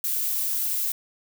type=noise; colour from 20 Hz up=violet; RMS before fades=-26 dBFS; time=0.04-0.92 s; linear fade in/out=2 ms; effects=none